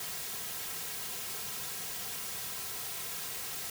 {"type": "noise with comb filter", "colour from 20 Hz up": "white", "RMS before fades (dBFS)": -39, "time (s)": [0, 3.7], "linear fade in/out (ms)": 2, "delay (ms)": 3.4, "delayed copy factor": -0.6, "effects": []}